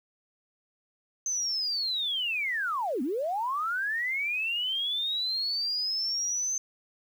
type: linear two-way sweep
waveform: sine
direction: down then up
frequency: 6272 to 230 to 6272 Hz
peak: -27 dBFS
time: 1.26-6.58 s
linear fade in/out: 2 ms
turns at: 3.02 s
effects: 9-bit